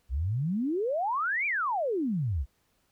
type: exponential two-way sweep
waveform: sine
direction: up then down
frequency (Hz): 58.27 to 2436 to 58.27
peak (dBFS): -26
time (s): 0.09-2.46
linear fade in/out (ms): 50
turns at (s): 1.46
effects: pink hiss -71 dBFS RMS until 2.91 s